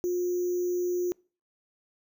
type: tone with sample-and-hold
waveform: sine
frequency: 355.9 Hz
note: F4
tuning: 33 cents sharp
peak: -25 dBFS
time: 0.04-1.12 s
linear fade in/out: 0 ms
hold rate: 6300 Hz
effects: noise-tail reverb RT60 0.4 s tail -26 dB re dry